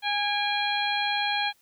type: harmonic tone with a mistuned harmonic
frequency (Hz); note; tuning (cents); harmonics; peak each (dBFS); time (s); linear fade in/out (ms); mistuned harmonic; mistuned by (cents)
822; G#5; -18; 1 / 2 / 3 / 4 / 5; -28 / -31 / -31 / -31 / -33; 0.02-1.53; 50; 3; -48
effects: white hiss -64 dBFS RMS until 1.61 s